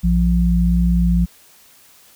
sine tone pair together, 58.83 / 174.61 Hz, A#1 / F3, +17 / 0 cents, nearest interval octave + perfect fifth, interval 1883 cents, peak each -15 dBFS, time 0.03-1.26 s, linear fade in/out 20 ms, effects white hiss -49 dBFS RMS until 2.15 s

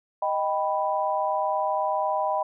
sine chord, Eb augmented, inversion none, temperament equal, 622.3 / 784 / 987.8 Hz, Eb5 / G5 / B5, 0 / 0 / 0 cents, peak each -27 dBFS, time 0.22-2.43 s, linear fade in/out 5 ms, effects none

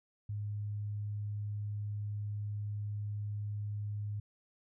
sine tone, 103.83 Hz, G#2, in tune, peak -35 dBFS, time 0.29-4.2 s, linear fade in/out 5 ms, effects none

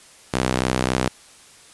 sawtooth tone with high-pass filter, 63.7 Hz, C2, 46 cents flat, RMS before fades -22 dBFS, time 0.33-1.09 s, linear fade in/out 10 ms, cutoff 160 Hz, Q 0.54, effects white hiss -48 dBFS RMS until 1.73 s + resampled to 24000 Hz

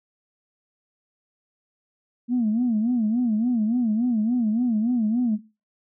sine tone with vibrato, 230 Hz, A#3, 23 cents flat, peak -18 dBFS, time 2.28-5.39 s, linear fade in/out 50 ms, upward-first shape sine, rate 3.5 Hz, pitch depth 150 cents each way, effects noise-tail reverb RT60 0.3 s tail -18 dB re dry + tanh soft clip ceiling -15 dBFS

